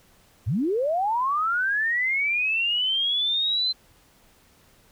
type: linear sweep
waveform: sine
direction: up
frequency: 80.4 to 4108 Hz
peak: -21 dBFS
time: 0.46-3.73 s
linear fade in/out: 20 ms
effects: pink hiss -58 dBFS RMS until 4.91 s